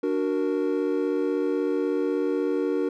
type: chord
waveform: triangle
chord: D augmented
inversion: none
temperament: equal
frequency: 293.7 / 370 / 466.2 Hz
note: D4 / F#4 / A#4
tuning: 0 / 0 / 0 cents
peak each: -25 dBFS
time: 0.03-2.89 s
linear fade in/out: 5 ms
effects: none